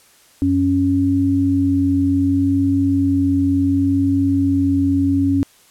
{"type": "tone pair together", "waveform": "sine", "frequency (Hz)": [92.5, 276.8], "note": ["F#2", "C#4"], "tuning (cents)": [0, -2], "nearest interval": "octave + perfect fifth", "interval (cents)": 1898, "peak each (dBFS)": [-20, -14], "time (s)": [0.42, 5.43], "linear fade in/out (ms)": 0, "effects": ["white hiss -51 dBFS RMS until 5.7 s", "low-pass 12000 Hz 12 dB/octave"]}